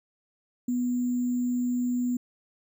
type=tone with sample-and-hold; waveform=sine; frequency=246.1 Hz; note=B3; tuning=6 cents flat; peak=-24 dBFS; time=0.68-2.17 s; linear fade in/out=5 ms; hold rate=7350 Hz; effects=none